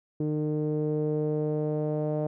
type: tone with low-pass filter sweep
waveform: sawtooth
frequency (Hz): 151.9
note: D#3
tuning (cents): -41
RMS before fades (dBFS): -28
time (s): 0.2-2.27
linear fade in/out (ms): 5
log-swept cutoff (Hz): 380 to 590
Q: 4
effects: none